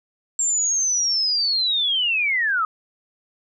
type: linear sweep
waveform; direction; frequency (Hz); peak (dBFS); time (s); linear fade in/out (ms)
sine; down; 7459 to 1232; -18; 0.39-2.65; 2
effects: none